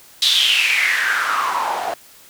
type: noise with band-pass filter sweep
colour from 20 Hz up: white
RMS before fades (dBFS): -18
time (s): 0.22-1.94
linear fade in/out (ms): 2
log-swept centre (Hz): 3900 to 680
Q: 6.8
effects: white hiss -46 dBFS RMS until 2.29 s